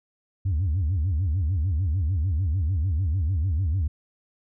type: tone with vibrato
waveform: sine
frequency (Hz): 85.3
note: F2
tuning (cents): -40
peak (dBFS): -19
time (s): 0.45-3.88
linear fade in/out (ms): 10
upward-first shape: sine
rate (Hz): 6.7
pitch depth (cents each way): 270
effects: tanh soft clip ceiling -19 dBFS